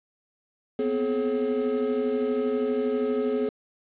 triangle tone cluster, 242.8 / 255.3 / 425 / 542 Hz, B3 / C4 / G#4 / C#5, -29 / -42 / +40 / -39 cents, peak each -32 / -27 / -23 / -32 dBFS, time 0.79-3.49 s, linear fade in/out 2 ms, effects resampled to 8000 Hz + 8-bit

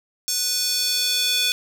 square tone with high-pass filter sweep, 493.9 Hz, B4, in tune, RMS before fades -22 dBFS, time 0.28-1.52 s, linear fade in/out 0 ms, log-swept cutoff 5800 to 3200 Hz, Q 2.4, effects 7-bit

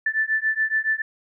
sine beating tone pair, 1756 / 1763.1 Hz, A6 / A6, -4 / +3 cents, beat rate 7.1 Hz, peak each -23 dBFS, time 0.06-1.02 s, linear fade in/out 5 ms, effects none

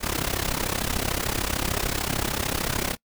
pink noise with amplitude modulation, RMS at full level -23 dBFS, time 0-2.97 s, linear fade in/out 50 ms, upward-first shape sine, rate 33.4 Hz, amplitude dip 85%, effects noise-tail reverb RT60 0.1 s tail -25 dB re dry

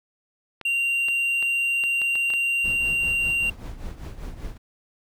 clicks, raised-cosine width 0.3 ms, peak -21 dBFS, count 8, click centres 0.613 / 1.085 / 1.426 / 1.838 / 2.017 / 2.155 / 2.303 / 2.337 s
triangle tone, 2767 Hz, F7, 17 cents flat, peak -19 dBFS, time 0.65-3.5 s, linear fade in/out 5 ms
brown noise with tremolo, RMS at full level -32 dBFS, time 2.64-4.58 s, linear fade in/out 10 ms, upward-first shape triangle, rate 5.1 Hz, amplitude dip 75%
effects none

